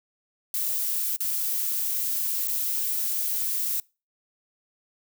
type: noise with dropouts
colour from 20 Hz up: violet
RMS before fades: -27 dBFS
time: 0.54-3.8 s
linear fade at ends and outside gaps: 1 ms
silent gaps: 1.162-1.204 / 2.475-2.481 s
effects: noise-tail reverb RT60 0.3 s tail -25 dB re dry

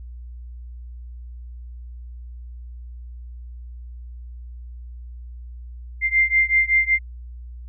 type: beating tone pair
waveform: sine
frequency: 2093 / 2098.3 Hz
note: C7 / C7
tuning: 0 / +4 cents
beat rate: 5.3 Hz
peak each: -18 / -19 dBFS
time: 6.01-6.99 s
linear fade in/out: 50 ms
effects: added 60 Hz sine -34 dBFS peak until 7.68 s

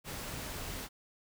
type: noise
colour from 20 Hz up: pink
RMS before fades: -41 dBFS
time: 0.04-0.89 s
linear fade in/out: 50 ms
effects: none

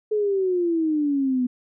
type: exponential sweep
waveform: sine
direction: down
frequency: 431.9 to 245.6 Hz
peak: -19 dBFS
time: 0.11-1.47 s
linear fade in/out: 10 ms
effects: none

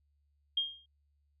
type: tone with exponential decay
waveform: sine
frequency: 3224 Hz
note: G7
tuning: 48 cents sharp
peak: -25 dBFS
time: 0.57-0.86 s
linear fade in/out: 5 ms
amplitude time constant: 62 ms
effects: added 72 Hz sine -70 dBFS peak until 1.4 s

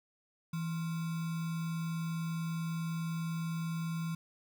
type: tone with sample-and-hold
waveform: sine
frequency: 164.81 Hz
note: E3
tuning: in tune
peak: -33 dBFS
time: 0.53-4.15 s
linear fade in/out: 5 ms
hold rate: 1225 Hz
effects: none

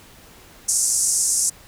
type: band-pass noise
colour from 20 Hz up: white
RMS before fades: -20 dBFS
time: 0.68-1.5 s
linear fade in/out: 10 ms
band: 5700 to 9900 Hz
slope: 48 dB/octave
effects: pink hiss -47 dBFS RMS until 1.67 s

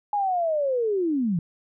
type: linear sweep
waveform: sine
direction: down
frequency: 839 to 157.4 Hz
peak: -21 dBFS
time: 0.13-1.39 s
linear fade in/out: 2 ms
effects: none

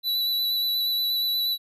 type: tone with vibrato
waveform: square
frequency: 3956 Hz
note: B7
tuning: 2 cents sharp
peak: -23 dBFS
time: 0.03-1.58 s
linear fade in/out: 50 ms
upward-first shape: square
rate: 8.4 Hz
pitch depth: 12 cents each way
effects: none

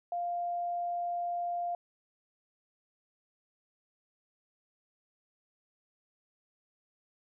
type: tone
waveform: sine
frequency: 698.5 Hz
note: F5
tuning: in tune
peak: -31 dBFS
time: 0.12-1.75 s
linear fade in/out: 2 ms
effects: none

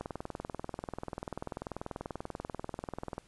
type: click train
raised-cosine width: 1 ms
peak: -23 dBFS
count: 66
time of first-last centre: 0.01-3.181 s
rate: 20.5 Hz
effects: pink hiss -64 dBFS RMS until 3.27 s + resampled to 24000 Hz

